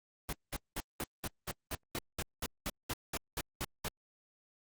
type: noise bursts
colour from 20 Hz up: pink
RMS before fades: -37 dBFS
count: 16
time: 0.29-3.882 s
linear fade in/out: 0 ms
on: 37 ms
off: 200 ms
effects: Opus 24 kbps

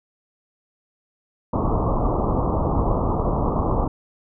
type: low-pass noise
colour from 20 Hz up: pink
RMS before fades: -21 dBFS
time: 1.53-3.88 s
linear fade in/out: 5 ms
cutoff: 1200 Hz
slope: 96 dB/octave
effects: none

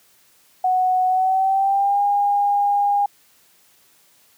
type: tone with pitch glide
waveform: sine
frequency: 740 to 811.7 Hz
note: F#5 to G#5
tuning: 0 to -40 cents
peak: -15 dBFS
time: 0.64-3.06 s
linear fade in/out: 5 ms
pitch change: +160 cents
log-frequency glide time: 1.07-2.02 s
effects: white hiss -56 dBFS RMS until 4.37 s + high-pass 80 Hz 12 dB/octave

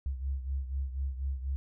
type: beating tone pair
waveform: sine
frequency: 66.6 / 70.7 Hz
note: C2 / C#2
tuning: +31 / +35 cents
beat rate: 4.1 Hz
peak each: -32 / -38 dBFS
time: 0.06-1.56 s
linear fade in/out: 0 ms
effects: none

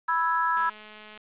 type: chord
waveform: sine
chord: E major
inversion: second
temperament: equal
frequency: 987.8 / 1318.5 / 1661.2 Hz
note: B5 / E6 / G#6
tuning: 0 / 0 / 0 cents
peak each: -25 / -26 / -29 dBFS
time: 0.08-0.7 s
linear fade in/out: 10 ms
type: click train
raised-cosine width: 0.2 ms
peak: -28 dBFS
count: 130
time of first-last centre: 0.57-1.176 s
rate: 213 Hz
effects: resampled to 8000 Hz + 9-bit

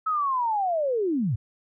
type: linear sweep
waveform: sine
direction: down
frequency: 1302 to 93 Hz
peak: -22 dBFS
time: 0.06-1.36 s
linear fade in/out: 10 ms
effects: none

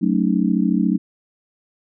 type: chord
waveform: sine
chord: D# half-diminished seventh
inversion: first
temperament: equal with one note detuned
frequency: 186.07 / 220 / 277.2 / 311.1 Hz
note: F#3 / A3 / C#4 / D#4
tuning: +10 / 0 / 0 / 0 cents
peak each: -19 / -20 / -22 / -23 dBFS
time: 0.01-0.98 s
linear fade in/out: 20 ms
effects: none

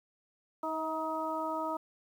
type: harmonic tone with a mistuned harmonic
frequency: 315.8 Hz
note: D#4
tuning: 26 cents sharp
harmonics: 1 / 2 / 3 / 4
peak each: -39 / -37 / -36 / -38 dBFS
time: 0.63-1.77 s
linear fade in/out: 5 ms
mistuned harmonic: 2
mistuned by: +20 cents
effects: 10-bit

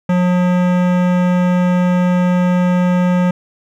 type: tone with hard clipping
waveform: sine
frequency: 179.6 Hz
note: F3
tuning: 49 cents sharp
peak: -13 dBFS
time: 0.09-3.31 s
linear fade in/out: 5 ms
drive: 18 dB
effects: none

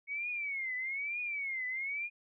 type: tone with vibrato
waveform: sine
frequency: 2217 Hz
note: C#7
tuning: in tune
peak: -34 dBFS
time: 0.07-2.1 s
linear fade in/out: 50 ms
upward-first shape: triangle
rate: 1.1 Hz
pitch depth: 190 cents each way
effects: none

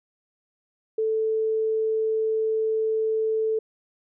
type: tone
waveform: sine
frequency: 440 Hz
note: A4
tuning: in tune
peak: -21 dBFS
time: 0.98-3.59 s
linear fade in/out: 5 ms
effects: none

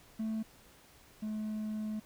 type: tone pair in turn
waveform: triangle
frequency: 220 / 214.9 Hz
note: A3 / A3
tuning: 0 / -41 cents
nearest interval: unison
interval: 41 cents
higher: first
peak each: -30 / -32 dBFS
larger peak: first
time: 0.19-0.43 / 1.22-2 s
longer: second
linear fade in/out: 10 ms
effects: tanh soft clip ceiling -26 dBFS + pink hiss -60 dBFS RMS until 2.05 s

